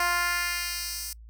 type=tone with high-pass filter sweep; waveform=10% pulse; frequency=350 Hz; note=F4; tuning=4 cents sharp; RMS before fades=-29 dBFS; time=0-1.13 s; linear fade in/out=2 ms; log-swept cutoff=810 to 7300 Hz; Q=1; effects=noise-tail reverb RT60 0.1 s tail -26 dB re dry + added 56 Hz sine -44 dBFS peak until 1.29 s